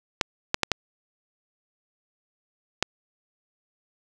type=clicks; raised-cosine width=0.2 ms; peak=-3 dBFS; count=5; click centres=0.212 / 0.544 / 0.633 / 0.717 / 2.826 s; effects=none